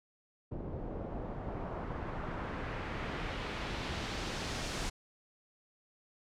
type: noise with low-pass filter sweep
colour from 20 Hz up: pink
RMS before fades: -39 dBFS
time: 0.51-4.9 s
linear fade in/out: 10 ms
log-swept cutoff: 460 to 7200 Hz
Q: 1
effects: none

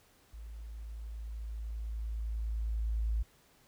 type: tone with level ramp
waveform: sine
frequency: 55 Hz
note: A1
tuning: in tune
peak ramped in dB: -43 to -28 dBFS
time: 0.33-3.23 s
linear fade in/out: 10 ms
effects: pink hiss -65 dBFS RMS until 3.67 s

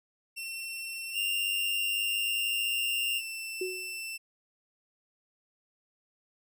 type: tone with pitch glide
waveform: sawtooth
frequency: 2706 to 2670 Hz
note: E7 to E7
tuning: +45 to +22 cents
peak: -33 dBFS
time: 0.36-4.18 s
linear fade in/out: 20 ms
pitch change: -23 cents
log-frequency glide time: 1.5-3.6 s
type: tone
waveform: square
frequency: 2802 Hz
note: F7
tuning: 5 cents sharp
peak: -29 dBFS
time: 1.13-3.22 s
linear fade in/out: 50 ms
type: tone with exponential decay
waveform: sine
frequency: 370 Hz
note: F#4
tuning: in tune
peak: -28 dBFS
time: 3.61-4.01 s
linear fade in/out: 5 ms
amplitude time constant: 86 ms
effects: none

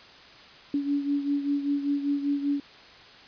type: beating tone pair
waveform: sine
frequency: 283.6 / 288.7 Hz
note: C#4 / D4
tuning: +40 / -30 cents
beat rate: 5.1 Hz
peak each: -25 / -31 dBFS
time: 0.74-2.6 s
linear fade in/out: 2 ms
effects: white hiss -49 dBFS RMS until 3.27 s + resampled to 11025 Hz

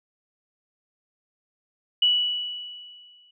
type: tone with exponential decay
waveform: sine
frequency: 2947 Hz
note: F#7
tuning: 8 cents flat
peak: -15 dBFS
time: 2.02-3.31 s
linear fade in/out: 5 ms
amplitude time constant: 280 ms
effects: none

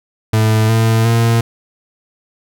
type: tone with pitch steps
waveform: 40% pulse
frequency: 109.5 / 112.45 / 115.48 Hz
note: A2 / A2 / A#2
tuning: -8 / +38 / -16 cents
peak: -9 dBFS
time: 0.33-1.41 s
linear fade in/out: 5 ms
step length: 360 ms
effects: none

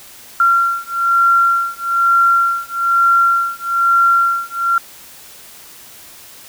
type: beating tone pair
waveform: sine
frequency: 1373 / 1374.1 Hz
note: F6 / F6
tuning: -30 / -29 cents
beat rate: 1.1 Hz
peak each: -14 dBFS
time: 0.4-4.78 s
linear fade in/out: 2 ms
effects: white hiss -39 dBFS RMS until 6.48 s

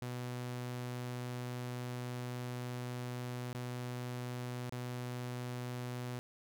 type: tone with dropouts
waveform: sawtooth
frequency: 123.6 Hz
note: B2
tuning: 2 cents sharp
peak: -35 dBFS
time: 0.02-6.19 s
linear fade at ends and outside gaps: 0 ms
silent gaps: 3.53-3.549 / 4.695-4.724 s
effects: none

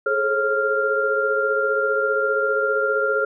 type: tone cluster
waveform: sine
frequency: 422.4 / 437.5 / 541 / 1392 Hz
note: G#4 / A4 / C#5 / F6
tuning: +29 / -10 / -42 / -6 cents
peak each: -24 / -30 / -23 / -21 dBFS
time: 0.06-3.25 s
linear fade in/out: 5 ms
effects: none

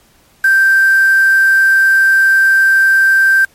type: tone with quantisation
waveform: sine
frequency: 1568 Hz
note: G6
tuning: in tune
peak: -6 dBFS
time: 0.44-3.45 s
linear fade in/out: 5 ms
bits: 4
effects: pink hiss -50 dBFS RMS until 3.54 s + MP3 64 kbps

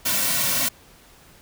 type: noise with comb filter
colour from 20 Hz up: white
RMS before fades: -22 dBFS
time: 0.05-0.69 s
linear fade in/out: 10 ms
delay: 2.4 ms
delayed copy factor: -0.8
effects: pink hiss -51 dBFS RMS until 1.41 s

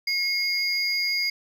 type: tone pair together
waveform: triangle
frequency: 2164 / 4858 Hz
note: C#7 / D#8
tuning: -42 / -42 cents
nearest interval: octave + major second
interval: 1400 cents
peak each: -24 dBFS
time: 0.07-1.3 s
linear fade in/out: 5 ms
effects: none

